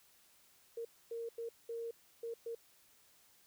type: tone bursts at uneven times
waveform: sine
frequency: 462.9 Hz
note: A#4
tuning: 12 cents flat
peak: -39 dBFS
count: 6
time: 0.77-0.85 / 1.11-1.29 / 1.38-1.49 / 1.69-1.91 / 2.23-2.34 / 2.46-2.55 s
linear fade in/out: 5 ms
effects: white hiss -67 dBFS RMS until 3.46 s